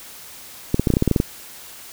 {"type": "clicks", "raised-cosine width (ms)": 3, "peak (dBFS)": -3, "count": 11, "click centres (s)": [0.744, 0.796, 0.872, 0.903, 0.938, 0.969, 1.024, 1.077, 1.113, 1.162, 1.201], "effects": ["white hiss -40 dBFS RMS until 1.92 s"]}